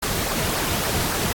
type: noise with flanger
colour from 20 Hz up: pink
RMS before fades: -24 dBFS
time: 0.02-1.33 s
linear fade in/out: 10 ms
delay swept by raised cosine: 0.28 to 3.88 ms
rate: 3.6 Hz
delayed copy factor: -0.5
effects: AAC 64 kbps